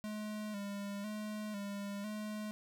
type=tone with vibrato; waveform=square; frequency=206.7 Hz; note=G#3; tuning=8 cents flat; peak=-40 dBFS; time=0.04-2.51 s; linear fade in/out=0 ms; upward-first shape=square; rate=1 Hz; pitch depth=47 cents each way; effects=none